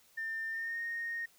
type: tone with pitch glide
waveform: sine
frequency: 1800 to 1853.8 Hz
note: A6 to A#6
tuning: +39 to -10 cents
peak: -34 dBFS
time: 0.17-1.26 s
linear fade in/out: 10 ms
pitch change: +51 cents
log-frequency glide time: 0.5-0.8 s
effects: tanh soft clip ceiling -30 dBFS + white hiss -65 dBFS RMS until 1.38 s